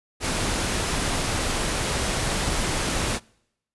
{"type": "noise", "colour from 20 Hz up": "pink", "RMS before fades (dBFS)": -25, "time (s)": [0.2, 3.2], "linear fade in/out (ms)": 50, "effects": ["noise-tail reverb RT60 0.8 s tail -26 dB re dry", "resampled to 24000 Hz"]}